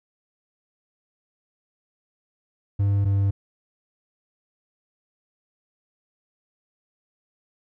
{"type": "tone pair in turn", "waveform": "triangle", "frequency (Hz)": [100, 98.97], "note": ["G2", "G2"], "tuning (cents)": [35, 17], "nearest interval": "unison", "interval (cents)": 18, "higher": "first", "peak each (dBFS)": -16, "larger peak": "neither", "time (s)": [[2.79, 3.05], [3.05, 3.31]], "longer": "neither", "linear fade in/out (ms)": 10, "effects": []}